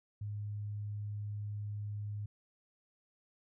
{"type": "tone", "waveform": "sine", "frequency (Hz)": 103.83, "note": "G#2", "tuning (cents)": 0, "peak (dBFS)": -37, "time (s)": [0.21, 2.26], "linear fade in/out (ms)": 5, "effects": []}